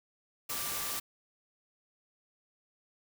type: tone in noise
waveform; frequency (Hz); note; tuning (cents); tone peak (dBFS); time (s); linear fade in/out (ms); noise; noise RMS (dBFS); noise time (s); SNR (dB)
sine; 1174.7; D6; 0; -46; 0.49-1; 10; white; -36; 0.49-1; -13
effects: none